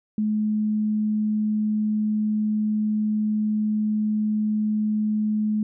sine tone, 213.3 Hz, G#3, 46 cents sharp, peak -20 dBFS, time 0.18-5.63 s, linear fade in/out 2 ms, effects none

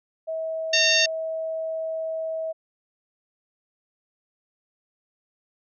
sine tone, 644 Hz, E5, 41 cents flat, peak -26 dBFS, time 0.27-2.53 s, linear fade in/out 20 ms
harmonic tone, 913 Hz, A#5, 36 cents flat, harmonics 2 / 3 / 4 / 5 / 6 / 7, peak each -25 / -22 / -24 / -24 / -27 / -27 dBFS, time 0.73-1.06 s, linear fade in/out 5 ms
effects none

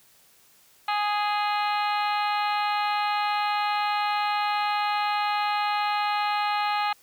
harmonic tone, 415.2 Hz, G#4, in tune, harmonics 2 / 3 / 4 / 5 / 6 / 7 / 8 / 9 / 10, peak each -25 / -29 / -36 / -36 / -35 / -38 / -43 / -43 / -38 dBFS, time 0.88-6.93 s, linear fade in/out 5 ms, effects white hiss -58 dBFS RMS until 7.02 s

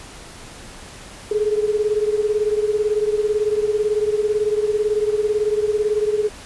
sine beating tone pair, 418 / 436 Hz, G#4 / A4, +11 / -16 cents, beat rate 18 Hz, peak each -18 / -22 dBFS, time 1.31-6.29 s, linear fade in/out 5 ms, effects pink hiss -39 dBFS RMS until 6.45 s + resampled to 24000 Hz

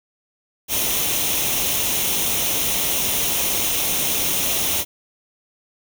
white noise with comb filter, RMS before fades -21 dBFS, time 0.68-4.85 s, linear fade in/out 50 ms, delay 0.32 ms, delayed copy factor +0.55, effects none

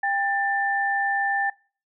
sine tone pair together, 797 / 1776.3 Hz, G5 / A6, +28 / +16 cents, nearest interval octave + major second, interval 1388 cents, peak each -24 dBFS, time 0.03-1.5 s, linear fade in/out 5 ms, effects noise-tail reverb RT60 0.4 s tail -24 dB re dry

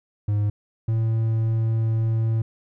triangle tone pair in turn, 103.83 / 112.27 Hz, G#2 / A2, 0 / +35 cents, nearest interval minor second, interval 135 cents, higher second, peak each -17 / -17 dBFS, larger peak neither, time 0.28-0.5 / 0.88-2.42 s, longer second, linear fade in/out 5 ms, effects none

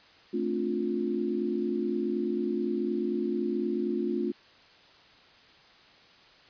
sine chord, D minor seventh, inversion second, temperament just, 220.2 / 264.3 / 293.7 / 352.4 Hz, A3 / C4 / D4 / F4, +2 / +18 / 0 / +16 cents, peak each -32 / -34 / -35 / -30 dBFS, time 0.33-4.32 s, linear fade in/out 10 ms, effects white hiss -56 dBFS RMS until 6.49 s + resampled to 11025 Hz

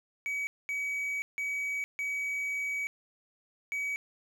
triangle tone bursts at uneven times, 2271 Hz, C#7, 41 cents sharp, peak -29 dBFS, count 5, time 0.26-0.47 / 0.69-1.22 / 1.38-1.84 / 1.99-2.87 / 3.72-3.96 s, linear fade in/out 0 ms, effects none

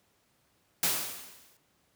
white noise with exponential decay, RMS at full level -25 dBFS, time 0.83-1.57 s, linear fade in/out 2 ms, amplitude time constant 160 ms, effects pink hiss -70 dBFS RMS until 1.95 s + high-pass 80 Hz 12 dB/octave

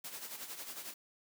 white noise with tremolo, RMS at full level -43 dBFS, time 0.04-0.94 s, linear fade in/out 5 ms, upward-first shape sine, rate 11 Hz, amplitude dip 60%, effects high-pass 200 Hz 12 dB/octave

